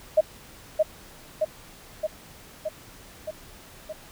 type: tone with echo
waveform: sine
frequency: 622.3 Hz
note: D#5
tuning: in tune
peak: -13 dBFS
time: 0.17-0.21 s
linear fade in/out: 10 ms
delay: 620 ms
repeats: 6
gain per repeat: -3 dB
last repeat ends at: 3.93 s
effects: pink hiss -48 dBFS RMS until 4.11 s